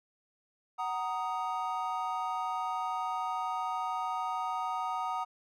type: chord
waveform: triangle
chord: D# minor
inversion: first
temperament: just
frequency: 746.7 / 933.4 / 1244.5 Hz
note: F#5 / A#5 / D#6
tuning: +16 / +2 / 0 cents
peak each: -34 dBFS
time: 0.78-5.25 s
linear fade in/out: 20 ms
effects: none